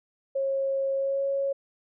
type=tone with pitch glide; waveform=sine; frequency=543 to 551.2 Hz; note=C#5 to C#5; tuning=-36 to -10 cents; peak=-24 dBFS; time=0.35-1.53 s; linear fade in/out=10 ms; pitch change=+26 cents; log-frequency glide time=0.95-1.23 s; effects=none